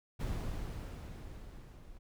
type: noise with level ramp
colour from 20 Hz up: brown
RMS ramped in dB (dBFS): -35 to -54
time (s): 0.19-1.99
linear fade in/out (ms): 20
effects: none